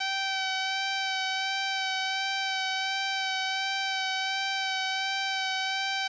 10% pulse tone with vibrato, 769 Hz, G5, 33 cents flat, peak -19 dBFS, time 0-6.08 s, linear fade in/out 10 ms, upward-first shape sine, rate 1.4 Hz, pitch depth 20 cents each way, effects resampled to 16000 Hz + 9-bit

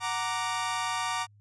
sawtooth chord, Gb augmented, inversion none, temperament equal, 740 / 932.3 / 1174.7 Hz, Gb5 / Bb5 / D6, 0 / 0 / 0 cents, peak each -32 / -28 / -29 dBFS, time 0-1.27 s, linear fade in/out 50 ms, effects added 103 Hz sine -55 dBFS peak until 1.4 s + resampled to 22050 Hz

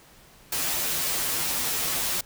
white noise with comb filter, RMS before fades -27 dBFS, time 0.52-2.21 s, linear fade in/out 5 ms, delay 9.6 ms, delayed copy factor -0.8, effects pink hiss -53 dBFS RMS until 2.25 s

